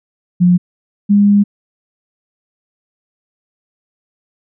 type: tone pair in turn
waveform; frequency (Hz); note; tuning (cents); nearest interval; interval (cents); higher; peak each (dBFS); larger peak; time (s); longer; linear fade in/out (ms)
sine; 177.9 / 203.4; F3 / G#3; +32 / -36; major second; 232; second; -6; neither; 0.4-0.58 / 1.09-1.44; second; 20
effects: none